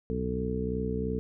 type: harmonic tone with a mistuned harmonic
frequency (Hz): 62.9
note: B1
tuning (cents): +32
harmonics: 1 / 2 / 3 / 4 / 5 / 6 / 7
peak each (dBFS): -35 / -38 / -34 / -36 / -43 / -43 / -33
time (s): 0.1-1.19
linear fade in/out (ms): 0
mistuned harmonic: 1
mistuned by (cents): +130
effects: none